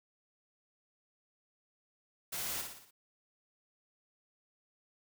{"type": "noise with echo", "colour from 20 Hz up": "white", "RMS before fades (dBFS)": -39, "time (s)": [2.32, 2.62], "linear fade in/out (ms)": 10, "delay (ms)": 58, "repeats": 5, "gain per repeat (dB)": -5, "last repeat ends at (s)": 2.91, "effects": []}